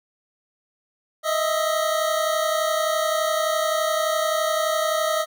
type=tone pair together; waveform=25% pulse; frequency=625.3 / 657 Hz; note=D#5 / E5; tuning=+8 / -6 cents; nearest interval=minor second; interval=86 cents; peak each=-18 / -22 dBFS; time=1.23-5.26 s; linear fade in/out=50 ms; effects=none